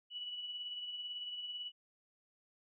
sine tone with tremolo, 2948 Hz, F#7, 7 cents flat, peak -39 dBFS, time 0.1-1.72 s, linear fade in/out 50 ms, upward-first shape sine, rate 18 Hz, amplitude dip 40%, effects none

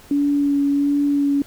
sine tone with vibrato, 284.5 Hz, C#4, 45 cents sharp, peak -15 dBFS, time 0.11-1.42 s, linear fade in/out 2 ms, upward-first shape sine, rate 1.4 Hz, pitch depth 14 cents each way, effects pink hiss -46 dBFS RMS until 1.46 s

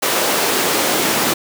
pink noise with high-pass filter sweep, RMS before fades -17 dBFS, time 0.02-1.34 s, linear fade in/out 10 ms, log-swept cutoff 410 to 250 Hz, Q 1, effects none

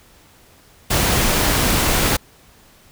pink noise, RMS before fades -17 dBFS, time 0.9-2.17 s, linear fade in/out 10 ms, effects pink hiss -50 dBFS RMS until 2.91 s

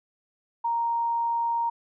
sine tone, 932.3 Hz, A#5, in tune, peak -23 dBFS, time 0.64-1.7 s, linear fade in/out 10 ms, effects none

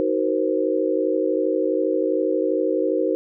sine chord, C half-diminished seventh, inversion first, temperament just, 314 / 376.7 / 470.9 / 523.3 Hz, Eb4 / Gb4 / Bb4 / C5, +16 / +31 / +18 / 0 cents, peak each -24 dBFS, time 0-3.15 s, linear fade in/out 0 ms, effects none

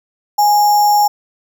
sine tone with sample-and-hold, 830.6 Hz, G#5, in tune, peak -8 dBFS, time 0.38-1.08 s, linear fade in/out 10 ms, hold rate 6300 Hz, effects none

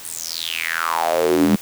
square tone with high-pass filter sweep, 41.2 Hz, E1, in tune, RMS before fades -20 dBFS, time 0.04-1.56 s, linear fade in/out 10 ms, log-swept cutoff 10000 to 200 Hz, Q 6.5, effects white hiss -37 dBFS RMS until 1.61 s

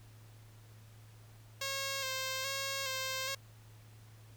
5% pulse tone with vibrato, 535 Hz, C5, 38 cents sharp, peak -24 dBFS, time 1.61-3.35 s, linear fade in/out 5 ms, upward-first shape square, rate 1.2 Hz, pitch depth 31 cents each way, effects added 109 Hz sine -54 dBFS peak until 4.36 s + pink hiss -63 dBFS RMS until 4.36 s

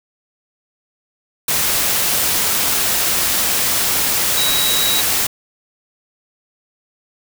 sine tone in noise, 3858 Hz, B7, 41 cents flat, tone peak -18 dBFS, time 4.37-5.01 s, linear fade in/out 5 ms, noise white, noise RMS -17 dBFS, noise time 1.48-5.27 s, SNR -4 dB, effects none

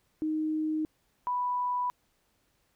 sine tone pair in turn, 311.1 / 987.7 Hz, D#4 / B5, 0 / 0 cents, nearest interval octave + minor sixth, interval 2000 cents, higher second, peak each -27 dBFS, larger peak neither, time 0.22-0.85 / 1.27-1.9 s, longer neither, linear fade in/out 0 ms, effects pink hiss -72 dBFS RMS until 2.75 s

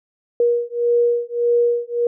sine beating tone pair, 475.6 / 477.3 Hz, A#4 / A#4, +35 / +41 cents, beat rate 1.7 Hz, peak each -18 dBFS, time 0.4-2.07 s, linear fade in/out 2 ms, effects none

